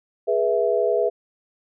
sine chord, E major, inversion first, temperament equal with one note detuned, 415.3 / 486.5 / 659.3 Hz, G#4 / B4 / E5, 0 / -26 / 0 cents, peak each -22 dBFS, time 0.27-1.1 s, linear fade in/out 20 ms, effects none

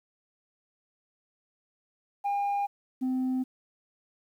sine tone pair in turn, 807 / 257.6 Hz, G#5 / C4, -50 / -27 cents, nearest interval octave + minor sixth, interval 1977 cents, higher first, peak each -23 dBFS, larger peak neither, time 2.24-2.67 / 3.01-3.44 s, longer neither, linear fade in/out 20 ms, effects tanh soft clip ceiling -25 dBFS + 10-bit

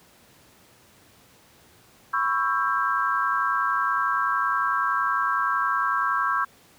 sine chord, C# half-diminished seventh, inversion third, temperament just, 997.9 / 1108.7 / 1330.5 / 1596.6 Hz, B5 / C#6 / E6 / G6, +18 / 0 / +16 / +31 cents, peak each -30 / -25 / -26 / -27 dBFS, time 2.13-6.45 s, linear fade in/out 10 ms, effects pink hiss -55 dBFS RMS until 6.78 s + high-pass 80 Hz 12 dB/octave

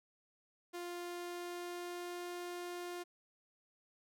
sawtooth tone with pitch glide, 350.2 to 352.6 Hz, F4 to F4, +5 to +17 cents, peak -38 dBFS, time 0.73-3.04 s, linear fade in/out 20 ms, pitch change +12 cents, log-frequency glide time 0.99-2.27 s, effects none

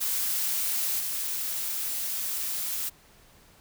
blue noise with level steps, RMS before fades -28 / -31 dBFS, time 0-2.9 s, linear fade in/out 20 ms, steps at 0.99 s, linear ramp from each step 10 ms, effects pink hiss -57 dBFS RMS until 3.6 s

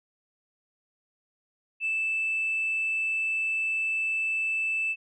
sine tone, 2637 Hz, E7, in tune, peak -24 dBFS, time 1.8-4.96 s, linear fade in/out 50 ms, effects tanh soft clip ceiling -21 dBFS

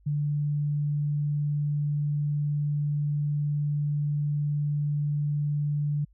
sine tone, 146.83 Hz, D3, in tune, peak -24 dBFS, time 0.06-6.05 s, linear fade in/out 10 ms, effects added 50 Hz sine -56 dBFS peak until 6.13 s

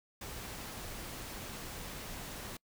pink noise, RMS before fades -44 dBFS, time 0.21-2.57 s, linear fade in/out 5 ms, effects noise-tail reverb RT60 0.1 s tail -26 dB re dry

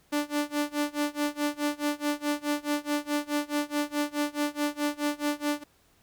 sawtooth tone with tremolo, 293.7 Hz, D4, in tune, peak -20 dBFS, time 0.12-5.64 s, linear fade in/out 10 ms, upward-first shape sine, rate 4.7 Hz, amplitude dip 95%, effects pink hiss -64 dBFS RMS until 6.02 s

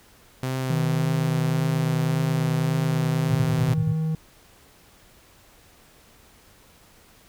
sawtooth tone with vibrato, 129.4 Hz, C3, 19 cents flat, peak -21 dBFS, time 0.43-3.74 s, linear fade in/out 0 ms, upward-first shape triangle, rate 1.8 Hz, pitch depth 23 cents each way
triangle tone, 158.6 Hz, D#3, 33 cents sharp, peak -20 dBFS, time 0.7-4.15 s, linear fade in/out 2 ms
sine tone bursts, 117 Hz, A#2, 7 cents sharp, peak -21 dBFS, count 7, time 3.3-3.925 s, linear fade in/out 5 ms, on 55 ms, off 40 ms
effects pink hiss -54 dBFS RMS until 7.28 s

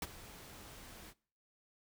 pink noise with ADSR envelope, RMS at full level -37 dBFS, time 0.02-1.14 s, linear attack 3 ms, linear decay 34 ms, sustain -16 dB, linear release 47 ms, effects noise-tail reverb RT60 0.5 s tail -23 dB re dry

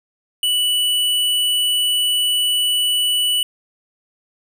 square tone, 2960 Hz, F#7, in tune, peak -16 dBFS, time 0.43-3.43 s, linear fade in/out 2 ms, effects none

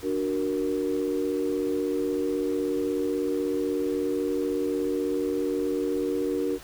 sine chord, D augmented, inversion none, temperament equal, 293.7 / 370 / 466.2 Hz, D4 / F#4 / A#4, 0 / 0 / 0 cents, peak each -28 dBFS, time 0.02-6.59 s, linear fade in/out 50 ms, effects tanh soft clip ceiling -16 dBFS + pink hiss -46 dBFS RMS until 6.63 s

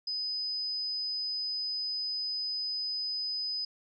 sine tone, 5010 Hz, D#8, 11 cents sharp, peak -31 dBFS, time 0.07-3.65 s, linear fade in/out 5 ms, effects none

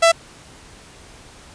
sawtooth tone, 666 Hz, E5, 18 cents sharp, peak -6 dBFS, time 0.02-0.12 s, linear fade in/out 10 ms, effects pink hiss -44 dBFS RMS until 1.54 s + resampled to 22050 Hz

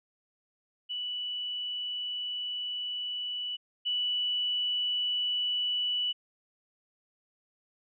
sine tone pair in turn, 2960 / 2960 Hz, F#7 / F#7, 0 / 0 cents, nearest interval unison, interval 0 cents, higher neither, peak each -32 / -27 dBFS, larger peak second, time 0.89-3.57 / 3.85-6.13 s, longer first, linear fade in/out 20 ms, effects none

